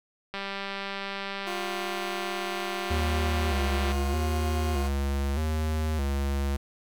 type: click train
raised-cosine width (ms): 0.3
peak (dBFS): -18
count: 706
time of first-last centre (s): 0.34-3.919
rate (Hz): 197
type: tone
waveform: 20% pulse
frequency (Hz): 355.8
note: F4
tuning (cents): +32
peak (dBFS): -28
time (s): 1.46-4.89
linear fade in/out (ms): 20
type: tone with vibrato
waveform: square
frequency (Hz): 73.7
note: D2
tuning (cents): +7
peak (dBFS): -26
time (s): 2.9-6.57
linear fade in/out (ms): 10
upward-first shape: square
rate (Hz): 0.81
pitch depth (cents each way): 100
effects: none